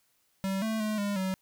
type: tone with pitch steps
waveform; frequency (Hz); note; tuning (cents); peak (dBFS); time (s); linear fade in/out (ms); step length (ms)
square; 192.8 / 220.7 / 214.4 / 203 / 188.8; G3 / A3 / A3 / G#3 / F#3; -28 / +5 / -45 / -39 / +35; -29; 0.44-1.34; 0; 180
effects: white hiss -71 dBFS RMS until 1.41 s